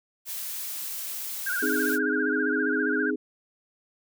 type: noise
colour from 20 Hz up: blue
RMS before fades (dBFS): -34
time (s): 0.25-1.99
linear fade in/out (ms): 50
type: tone with vibrato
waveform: sine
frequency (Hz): 1520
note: F#6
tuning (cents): +46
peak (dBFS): -26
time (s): 1.46-3.11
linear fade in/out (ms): 10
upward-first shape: sine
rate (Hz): 15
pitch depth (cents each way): 110
type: chord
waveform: sine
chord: Ab major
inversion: first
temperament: equal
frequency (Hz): 261.6 / 311.1 / 415.3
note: C4 / Eb4 / Ab4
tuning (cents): 0 / 0 / 0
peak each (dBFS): -29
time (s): 1.62-3.16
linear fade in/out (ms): 10
effects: none